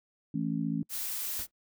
harmonic tone, 55 Hz, A1, in tune, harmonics 3 / 4 / 5, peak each -33 / -33 / -33 dBFS, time 0.34-0.83 s, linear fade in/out 5 ms
blue noise, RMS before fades -35 dBFS, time 0.89-1.47 s, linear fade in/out 50 ms
pink noise with exponential decay, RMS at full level -41 dBFS, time 1.39-1.51 s, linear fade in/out 0 ms, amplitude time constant 24 ms
effects noise-tail reverb RT60 0.1 s tail -26 dB re dry

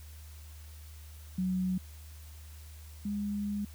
sine tone pair in turn, 185 / 204.7 Hz, F#3 / G#3, 0 / -25 cents, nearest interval major second, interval 175 cents, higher second, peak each -28 / -31 dBFS, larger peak first, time 1.38-1.78 / 3.05-3.65 s, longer second, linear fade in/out 5 ms, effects added 76 Hz sine -46 dBFS peak until 3.74 s + white hiss -57 dBFS RMS until 3.74 s

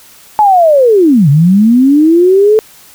sine linear two-way sweep, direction down then up, 867 to 135 to 441 Hz, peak -3 dBFS, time 0.39-2.59 s, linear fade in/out 0 ms, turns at 1.29 s, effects white hiss -39 dBFS RMS until 2.94 s

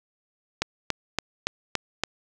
click train, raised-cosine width 0.2 ms, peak -6 dBFS, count 6, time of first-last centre 0.62-2.036 s, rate 3.53 Hz, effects none

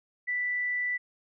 sine tone, 1975.5 Hz, B6, in tune, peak -27 dBFS, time 0.27-0.98 s, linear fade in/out 20 ms, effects none

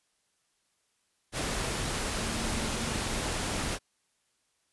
sine tone in noise, 226.9 Hz, A#3, 47 cents flat, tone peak -39 dBFS, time 2.17-3.22 s, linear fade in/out 50 ms, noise pink, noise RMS -32 dBFS, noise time 1.32-3.79 s, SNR -10 dB, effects white hiss -74 dBFS RMS until 4.72 s + resampled to 24000 Hz

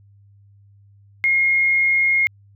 sine tone, 2145 Hz, C7, 42 cents sharp, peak -14 dBFS, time 1.24-2.27 s, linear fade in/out 0 ms, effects added 100 Hz sine -48 dBFS peak until 2.55 s

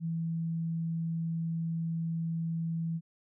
sine tone, 164.81 Hz, E3, in tune, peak -30 dBFS, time 0-3.01 s, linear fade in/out 50 ms, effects none

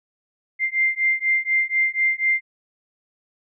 sine beating tone pair, 2093 / 2097.1 Hz, C7 / C7, 0 / +3 cents, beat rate 4.1 Hz, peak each -21 / -21 dBFS, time 0.59-2.41 s, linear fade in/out 50 ms, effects none

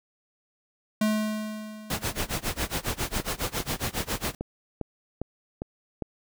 square tone with exponential decay, 214.7 Hz, A3, 42 cents flat, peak -21 dBFS, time 1.01-2.62 s, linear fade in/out 5 ms, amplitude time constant 350 ms
pink noise with tremolo, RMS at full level -27 dBFS, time 1.9-4.35 s, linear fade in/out 2 ms, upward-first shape sine, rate 7.3 Hz, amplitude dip 95%
click train, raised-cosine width 2 ms, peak -17 dBFS, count 8, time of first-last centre 3.2-6.023 s, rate 2.48 Hz
effects none

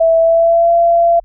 sine tone with pitch glide, 657 to 681 Hz, E5 to F5, -6 to -44 cents, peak -7 dBFS, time 0-1.2 s, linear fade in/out 10 ms, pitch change +62 cents, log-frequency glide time 0.19-0.72 s, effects added 40 Hz sine -38 dBFS peak until 1.24 s

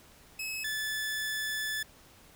sawtooth tone pair in turn, 2578 / 1736.6 Hz, E7 / A6, -39 / -23 cents, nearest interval perfect fifth, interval 684 cents, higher first, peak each -31 / -28 dBFS, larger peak second, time 0.39-0.64 / 0.64-1.83 s, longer second, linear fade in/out 5 ms, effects pink hiss -57 dBFS RMS until 2.35 s

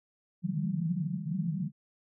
pink band-pass noise, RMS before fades -32 dBFS, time 0.42-1.72 s, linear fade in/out 50 ms, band 150 to 200 Hz, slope 96 dB/octave, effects none

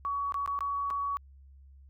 sine tone with dropouts, 1127 Hz, C#6, 28 cents sharp, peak -29 dBFS, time 0.05-1.17 s, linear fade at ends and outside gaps 0 ms, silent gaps 0.322-0.343 / 0.461-0.476 / 0.59-0.607 / 0.903-0.908 s, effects added 68 Hz sine -51 dBFS peak until 1.89 s

